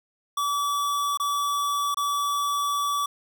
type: tone with dropouts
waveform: square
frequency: 1149 Hz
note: D6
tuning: 38 cents flat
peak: -24 dBFS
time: 0.37-3.06 s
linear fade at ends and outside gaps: 5 ms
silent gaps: 1.174-1.198 / 1.945-1.97 s
effects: none